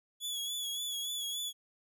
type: tone with vibrato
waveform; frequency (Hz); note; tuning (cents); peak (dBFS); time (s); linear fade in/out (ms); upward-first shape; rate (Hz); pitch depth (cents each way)
sawtooth; 3391; G#7; +35; -32; 0.2-1.53; 50; sine; 3.5; 42
effects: none